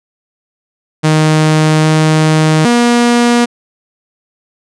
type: tone with pitch steps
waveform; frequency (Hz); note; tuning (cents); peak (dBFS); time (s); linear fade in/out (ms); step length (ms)
sawtooth; 155.6 / 156.5 / 239.1; D#3 / D#3 / A#3; 0 / +10 / +44; -3; 1.03-3.46; 20; 810
effects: resampled to 22050 Hz

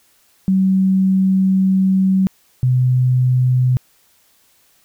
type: tone pair in turn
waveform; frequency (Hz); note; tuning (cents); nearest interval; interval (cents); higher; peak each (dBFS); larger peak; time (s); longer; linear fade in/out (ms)
sine; 190 / 126.81; F#3 / B2; +46 / +46; perfect fifth; 700; first; -11; neither; 0.48-2.27 / 2.63-3.77; first; 0
effects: white hiss -56 dBFS RMS until 4.84 s

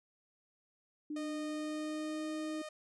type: tone with pitch glide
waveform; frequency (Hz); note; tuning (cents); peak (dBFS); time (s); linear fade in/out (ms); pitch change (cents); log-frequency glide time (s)
sine; 300 to 311.7; D4 to D#4; +37 to +3; -37; 1.1-2.62; 5; +66; 1.35-2.27
type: tone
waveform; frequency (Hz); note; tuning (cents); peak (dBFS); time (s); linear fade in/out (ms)
sawtooth; 615; D#5; -20; -39; 1.16-2.69; 5
effects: resampled to 24000 Hz

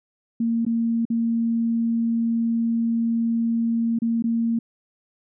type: tone with dropouts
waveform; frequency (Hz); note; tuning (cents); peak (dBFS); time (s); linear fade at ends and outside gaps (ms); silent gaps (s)
sine; 230.3; A#3; -21; -19; 0.4-4.59; 5; 0.651-0.664 / 1.053-1.101 / 3.989-4.019 / 4.224-4.24
effects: none

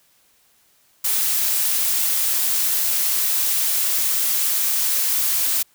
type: noise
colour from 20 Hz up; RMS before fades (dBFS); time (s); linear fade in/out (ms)
blue; -20; 1.04-5.63; 10
effects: white hiss -59 dBFS RMS until 5.74 s

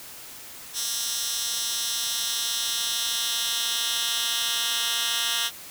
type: tone with high-pass filter sweep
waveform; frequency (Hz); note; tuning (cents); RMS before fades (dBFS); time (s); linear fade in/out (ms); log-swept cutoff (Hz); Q
10% pulse; 233.1; A#3; 0; -27; 0.73-5.51; 50; 5100 to 2700; 1.4
effects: white hiss -42 dBFS RMS until 5.7 s

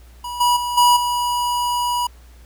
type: tone with level steps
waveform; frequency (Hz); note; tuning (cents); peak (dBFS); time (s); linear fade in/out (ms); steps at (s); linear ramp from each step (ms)
square; 972; B5; -28; -27 / -14 / -22 / -11 / -19; 0.24-2.07; 5; 0.4 / 0.56 / 0.77 / 0.96; 10
effects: added 60 Hz sine -42 dBFS peak until 2.45 s + pink hiss -53 dBFS RMS until 2.45 s

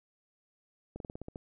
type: slowing click train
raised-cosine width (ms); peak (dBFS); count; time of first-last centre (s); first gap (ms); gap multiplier
2; -28; 8; 0.96-1.358; 42; 1.1
effects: none

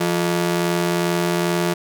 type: ring-modulated tone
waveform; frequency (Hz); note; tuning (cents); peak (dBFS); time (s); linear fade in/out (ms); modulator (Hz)
sawtooth; 261.6; C4; 0; -11; 0-1.74; 10; 89.6
effects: none

